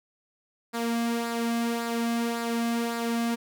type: tone with flanger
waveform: sawtooth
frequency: 233.1 Hz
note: A#3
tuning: in tune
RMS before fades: -28 dBFS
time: 0.73-3.36 s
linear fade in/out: 20 ms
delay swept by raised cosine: 0.32 to 2.22 ms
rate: 1.8 Hz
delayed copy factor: -0.5
effects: none